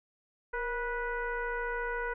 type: tone with frequency modulation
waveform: sine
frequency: 973 Hz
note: B5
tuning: 26 cents flat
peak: -31 dBFS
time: 0.53-2.14 s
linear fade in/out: 10 ms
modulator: 500 Hz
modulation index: 1.6
effects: none

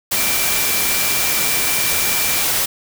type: tone in noise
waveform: sine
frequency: 2349 Hz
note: D7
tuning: in tune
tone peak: -25 dBFS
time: 0.16-2.44 s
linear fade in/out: 10 ms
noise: white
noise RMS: -18 dBFS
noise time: 0.11-2.66 s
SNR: -10 dB
effects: none

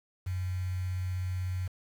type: tone with quantisation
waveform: sine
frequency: 91.6 Hz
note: F#2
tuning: 17 cents flat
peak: -30 dBFS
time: 0.26-1.68 s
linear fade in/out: 10 ms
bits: 8
effects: none

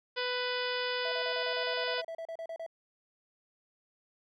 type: harmonic tone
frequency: 496.4 Hz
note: B4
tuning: 9 cents sharp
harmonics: 1 / 2 / 3 / 4 / 5 / 6 / 7 / 8 / 9 / 10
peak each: -35 / -40 / -38 / -41 / -43 / -41 / -41 / -48 / -45 / -43 dBFS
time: 0.16-2.02 s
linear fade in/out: 20 ms
type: tone bursts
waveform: triangle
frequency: 658 Hz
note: E5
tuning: 3 cents flat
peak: -35 dBFS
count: 16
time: 1.05-2.664 s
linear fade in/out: 2 ms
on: 69 ms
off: 34 ms
effects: none

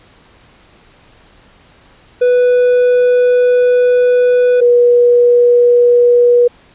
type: tone pair in turn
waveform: triangle / sine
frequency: 493.9 / 483.7 Hz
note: B4 / B4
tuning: 0 / -36 cents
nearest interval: unison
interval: 36 cents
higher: first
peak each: -5 dBFS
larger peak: neither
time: 2.21-4.61 / 4.61-6.48 s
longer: first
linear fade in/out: 10 ms
effects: pink hiss -46 dBFS RMS until 6.74 s + resampled to 8000 Hz

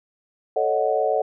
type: chord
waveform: sine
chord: D# half-diminished seventh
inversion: second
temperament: equal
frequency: 440 / 554.4 / 622.3 / 740 Hz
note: A4 / C#5 / D#5 / F#5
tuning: 0 / 0 / 0 / 0 cents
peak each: -24 dBFS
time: 0.56-1.22 s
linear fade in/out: 5 ms
effects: none

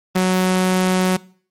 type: tone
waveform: sawtooth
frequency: 185 Hz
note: F#3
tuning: in tune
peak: -10 dBFS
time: 0.15-1.17 s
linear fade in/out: 10 ms
effects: noise-tail reverb RT60 0.5 s tail -22 dB re dry + MP3 64 kbps

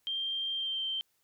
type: tone with pitch glide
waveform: sine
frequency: 3173 to 3129 Hz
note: G7 to G7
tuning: +20 to -4 cents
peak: -31 dBFS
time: 0.07-1.01 s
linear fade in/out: 0 ms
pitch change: -24 cents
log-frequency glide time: 0.54-0.84 s
effects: white hiss -74 dBFS RMS until 1.23 s

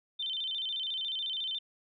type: tone with vibrato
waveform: sine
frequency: 3322 Hz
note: G#7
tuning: in tune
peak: -32 dBFS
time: 0.19-1.59 s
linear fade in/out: 10 ms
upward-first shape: square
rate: 14 Hz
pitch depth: 130 cents each way
effects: none

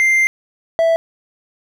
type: tone pair in turn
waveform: triangle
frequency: 2093 / 659.3 Hz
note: C7 / E5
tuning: 0 / 0 cents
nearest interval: octave + minor sixth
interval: 2000 cents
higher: first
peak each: -9 dBFS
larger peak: neither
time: 0-0.27 / 0.79-0.96 s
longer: first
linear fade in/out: 0 ms
effects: none

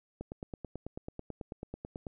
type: click train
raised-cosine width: 2 ms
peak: -26 dBFS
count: 18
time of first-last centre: 0.21-2.068 s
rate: 9.15 Hz
effects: none

